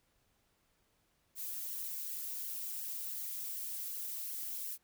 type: noise with flanger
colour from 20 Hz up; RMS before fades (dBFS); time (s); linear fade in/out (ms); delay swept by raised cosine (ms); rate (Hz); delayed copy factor
violet; -41; 1.35-4.78; 50; 0.79 to 5.49; 2.7; -0.75
effects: pink hiss -75 dBFS RMS until 4.83 s